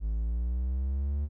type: linear sweep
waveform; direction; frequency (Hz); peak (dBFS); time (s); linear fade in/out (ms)
triangle; up; 51.9 to 73.8; -25; 0-1.29; 50
effects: none

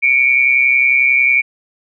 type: tone pair together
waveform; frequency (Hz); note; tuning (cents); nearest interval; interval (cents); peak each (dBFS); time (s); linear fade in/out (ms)
sine; 2245 / 2376; C#7 / D7; +21 / +20; minor second; 99; -12; 0.02-1.42; 20
effects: none

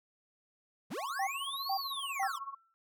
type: linear two-way sweep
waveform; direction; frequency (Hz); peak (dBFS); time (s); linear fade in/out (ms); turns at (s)
square; up then down; 111.9 to 4821 to 946; -38; 0.9-2.39; 20; 1.75
type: tone with tremolo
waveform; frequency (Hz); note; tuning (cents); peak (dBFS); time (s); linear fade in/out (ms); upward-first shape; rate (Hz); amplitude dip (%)
sine; 1101; C#6; -12; -36; 0.97-2.55; 10; sine; 16; 85
type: tone bursts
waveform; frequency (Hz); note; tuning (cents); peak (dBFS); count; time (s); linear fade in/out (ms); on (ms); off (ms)
sine; 779; G5; -11; -30; 3; 1.19-2.276; 5; 82; 420
type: tone with exponential decay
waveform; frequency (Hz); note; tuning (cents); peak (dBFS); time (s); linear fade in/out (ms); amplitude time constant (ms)
sine; 1339; E6; +27; -35; 2.23-2.74; 0; 110
effects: none

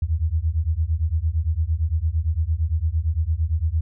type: beating tone pair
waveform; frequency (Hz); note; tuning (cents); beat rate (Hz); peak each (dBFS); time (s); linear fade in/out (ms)
sine; 76 / 84.8; D#2 / E2; -40 / +50; 8.8; -22; 0.02-3.81; 5
effects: none

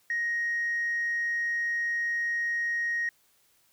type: tone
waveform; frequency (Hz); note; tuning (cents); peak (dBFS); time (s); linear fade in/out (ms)
sine; 1875; A#6; +10; -25; 0.1-3.09; 2
effects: tanh soft clip ceiling -23 dBFS + white hiss -66 dBFS RMS until 3.72 s

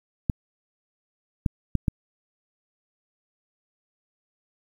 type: clicks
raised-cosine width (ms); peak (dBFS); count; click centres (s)
5; -9; 4; 0.298 / 1.462 / 1.753 / 1.882
effects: 8-bit

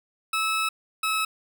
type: tone pair in turn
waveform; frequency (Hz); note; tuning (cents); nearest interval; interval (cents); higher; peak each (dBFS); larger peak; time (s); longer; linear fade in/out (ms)
20% pulse; 1300 / 1294.8; E6 / E6; -24 / -31; unison; 7; first; -18; neither; 0.33-0.69 / 1.03-1.25; first; 5
effects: none

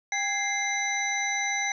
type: tone cluster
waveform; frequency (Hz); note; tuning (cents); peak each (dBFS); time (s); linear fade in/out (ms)
sine; 798 / 1664 / 2094 / 3937 / 6010; G5 / G#6 / C7 / B7 / F#8; +31 / +3 / +1 / -6 / +26; -32 / -37 / -28 / -37 / -32; 0.12-1.72; 2
effects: none

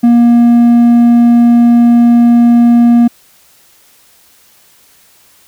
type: tone with hard clipping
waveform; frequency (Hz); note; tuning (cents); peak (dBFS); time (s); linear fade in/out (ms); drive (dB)
sine; 237.1; A#3; +30; -4; 0.03-3.08; 10; 3
effects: white hiss -46 dBFS RMS until 5.47 s

